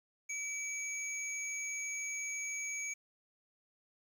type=tone pair together; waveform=sine; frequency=2300 / 6646 Hz; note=D7 / G#8; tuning=-37 / 0 cents; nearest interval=octave + tritone; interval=1837 cents; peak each=-38 / -39 dBFS; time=0.29-2.94 s; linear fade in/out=10 ms; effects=tanh soft clip ceiling -31 dBFS + 10-bit